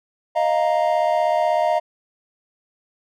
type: chord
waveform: triangle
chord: Eb suspended second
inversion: none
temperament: equal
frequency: 622.3 / 698.5 / 932.3 Hz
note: Eb5 / F5 / Bb5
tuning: 0 / 0 / 0 cents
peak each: -18 / -18 / -22 dBFS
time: 0.35-1.8 s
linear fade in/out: 20 ms
effects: none